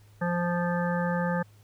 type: harmonic tone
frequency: 174.61 Hz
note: F3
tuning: in tune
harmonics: 1 / 3 / 5 / 7 / 9 / 10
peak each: -27 / -31 / -34 / -37 / -37 / -38 dBFS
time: 0.21-1.43 s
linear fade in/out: 10 ms
effects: added 104 Hz sine -53 dBFS peak until 1.63 s + pink hiss -63 dBFS RMS until 1.63 s